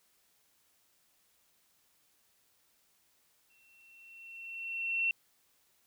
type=tone with exponential growth; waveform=sine; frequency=2711 Hz; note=E7; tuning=48 cents sharp; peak=-26 dBFS; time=3.5-5.11 s; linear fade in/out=2 ms; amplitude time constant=350 ms; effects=white hiss -71 dBFS RMS until 5.86 s